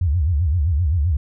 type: tone with vibrato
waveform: sine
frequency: 80 Hz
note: D#2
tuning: 49 cents sharp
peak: -15 dBFS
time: 0.01-1.17 s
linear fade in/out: 5 ms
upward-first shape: sine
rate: 7.7 Hz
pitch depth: 250 cents each way
effects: none